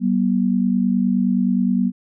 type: tone pair together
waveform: sine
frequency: 191 / 240.6 Hz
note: G3 / B3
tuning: -45 / -45 cents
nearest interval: major third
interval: 400 cents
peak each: -18 dBFS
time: 0-1.92 s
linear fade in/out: 50 ms
effects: none